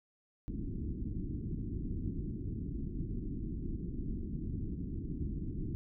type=low-pass noise; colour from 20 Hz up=pink; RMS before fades=-38 dBFS; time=0.48-5.75 s; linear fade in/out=0 ms; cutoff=340 Hz; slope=48 dB/octave; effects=none